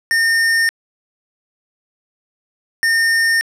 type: tone pair in turn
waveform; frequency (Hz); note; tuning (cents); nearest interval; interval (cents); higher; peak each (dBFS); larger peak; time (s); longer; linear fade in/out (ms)
square; 1822 / 1822; A#6 / A#6; -40 / -40; unison; 0; neither; -13 / -13; neither; 0.11-0.69 / 2.83-3.41; neither; 0
effects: low-pass 11000 Hz 12 dB/octave